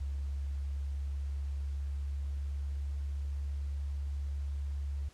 sine tone with pitch glide, 69.6 to 70.69 Hz, C#2 to C#2, +8 to +34 cents, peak -33 dBFS, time 0-5.09 s, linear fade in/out 10 ms, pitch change +26 cents, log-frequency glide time 0.15-3.57 s, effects pink hiss -61 dBFS RMS until 5.13 s + low-pass 9000 Hz 12 dB/octave

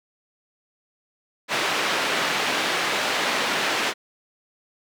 white band-pass noise, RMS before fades -24 dBFS, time 1.48-3.94 s, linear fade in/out 50 ms, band 250 to 2800 Hz, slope 12 dB/octave, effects none

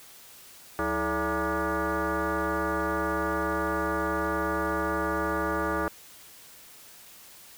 sine tone with frequency modulation, 430.5 Hz, A4, 38 cents flat, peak -25 dBFS, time 0.79-5.88 s, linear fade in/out 0 ms, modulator 252 Hz, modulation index 4.4, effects white hiss -50 dBFS RMS until 7.57 s

